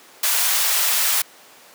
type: high-pass noise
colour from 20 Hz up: white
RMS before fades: -19 dBFS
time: 0.23-1.22 s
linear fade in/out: 5 ms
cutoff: 740 Hz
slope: 12 dB/octave
effects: pink hiss -46 dBFS RMS until 1.74 s + high-pass 400 Hz 12 dB/octave